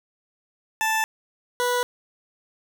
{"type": "tone pair in turn", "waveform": "20% pulse", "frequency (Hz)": [880, 491], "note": ["A5", "B4"], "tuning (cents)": [0, -10], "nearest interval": "minor seventh", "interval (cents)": 1010, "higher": "first", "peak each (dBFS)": -16, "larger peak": "neither", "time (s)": [[0.81, 1.04], [1.6, 1.83]], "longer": "neither", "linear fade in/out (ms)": 0, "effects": []}